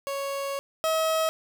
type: tone pair in turn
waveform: 30% pulse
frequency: 554.4 / 640.2 Hz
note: C#5 / D#5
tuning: 0 / +49 cents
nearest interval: major second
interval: 249 cents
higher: second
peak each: -26 / -20 dBFS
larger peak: second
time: 0.07-0.59 / 0.84-1.29 s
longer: first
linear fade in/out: 0 ms
effects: none